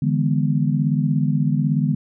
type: chord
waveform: sine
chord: E dominant seventh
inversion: third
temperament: just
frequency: 148.33 / 164.81 / 206 / 247.2 Hz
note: D3 / E3 / G#3 / B3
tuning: +18 / 0 / -14 / +2 cents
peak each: -19 / -24 / -23 / -24 dBFS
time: 0.02-1.95 s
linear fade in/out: 5 ms
effects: none